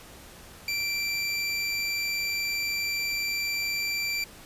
25% pulse tone, 2349 Hz, D7, in tune, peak -23 dBFS, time 0.68-4.24 s, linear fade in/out 2 ms, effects pink hiss -48 dBFS RMS until 4.45 s + resampled to 32000 Hz

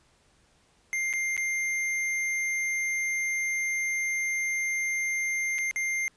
square tone with dropouts, 2100 Hz, C7, 6 cents sharp, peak -27 dBFS, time 0.93-6.08 s, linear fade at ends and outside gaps 0 ms, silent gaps 1.129-1.136 / 1.366-1.377 / 5.583-5.587 / 5.711-5.76 s, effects pink hiss -64 dBFS RMS until 6.16 s + resampled to 22050 Hz

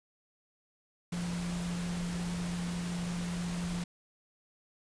sine tone in noise, 174.61 Hz, F3, in tune, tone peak -33 dBFS, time 1.12-3.84 s, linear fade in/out 5 ms, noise pink, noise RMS -42 dBFS, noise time 1.12-3.84 s, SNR +6 dB, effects resampled to 22050 Hz

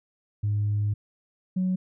sine tone pair in turn, 103.83 / 185 Hz, G#2 / F#3, 0 / 0 cents, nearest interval minor seventh, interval 1000 cents, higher second, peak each -21 dBFS, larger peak neither, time 0.43-0.94 / 1.56-1.76 s, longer first, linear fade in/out 10 ms, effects tanh soft clip ceiling -19 dBFS

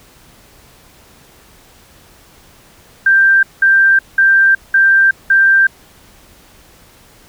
sine tone bursts, 1577 Hz, G6, 10 cents sharp, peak -6 dBFS, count 5, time 3.06-5.67 s, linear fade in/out 5 ms, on 370 ms, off 190 ms, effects pink hiss -45 dBFS RMS until 7.28 s

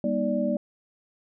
sine tone cluster, 199 / 239.7 / 309.2 / 586 Hz, G3 / A#3 / D#4 / D5, +26 / +48 / -11 / -4 cents, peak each -29 / -27 / -32 / -27 dBFS, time 0.04-0.57 s, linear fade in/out 2 ms, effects none

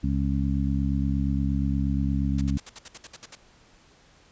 harmonic tone, 68.5 Hz, C#2, 20 cents flat, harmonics 1 / 2 / 3 / 4, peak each -26 / -28 / -28 / -30 dBFS, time 0.03-2.58 s, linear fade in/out 10 ms
white noise bursts, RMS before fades -39 dBFS, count 11, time 2.38-3.353 s, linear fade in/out 5 ms, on 33 ms, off 61 ms
effects pink hiss -57 dBFS RMS until 4.31 s + resampled to 16000 Hz

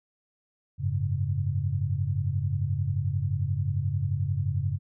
sine chord, F# suspended second, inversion none, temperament equal, 92.5 / 103.83 / 138.59 Hz, F#2 / G#2 / C#3, 0 / 0 / 0 cents, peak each -29 dBFS, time 0.78-4.79 s, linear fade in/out 50 ms, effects none

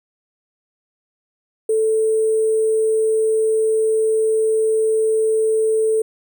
sine tone with sample-and-hold, 440 Hz, A4, in tune, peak -14 dBFS, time 1.69-6.02 s, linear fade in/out 5 ms, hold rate 8820 Hz, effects none

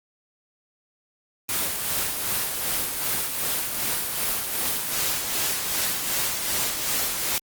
white noise with tremolo, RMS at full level -24 dBFS, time 1.49-7.38 s, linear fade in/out 0 ms, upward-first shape sine, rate 2.6 Hz, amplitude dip 40%, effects Opus 24 kbps

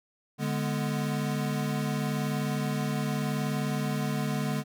square chord, G# diminished, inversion second, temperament equal, 146.83 / 207.7 / 246.9 Hz, D3 / G#3 / B3, 0 / 0 / 0 cents, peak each -31 / -33 / -35 dBFS, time 0.38-4.64 s, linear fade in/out 50 ms, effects none

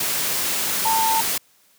sine tone in noise, 896 Hz, A5, 31 cents sharp, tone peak -18 dBFS, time 0.85-1.21 s, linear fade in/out 5 ms, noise white, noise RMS -23 dBFS, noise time 0-1.38 s, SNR +2 dB, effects white hiss -58 dBFS RMS until 1.78 s + high-pass 100 Hz 12 dB/octave

